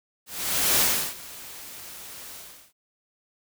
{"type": "noise with ADSR envelope", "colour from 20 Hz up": "white", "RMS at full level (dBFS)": -20, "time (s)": [0.26, 2.73], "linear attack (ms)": 530, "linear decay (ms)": 350, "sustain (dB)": -21, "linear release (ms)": 380, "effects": []}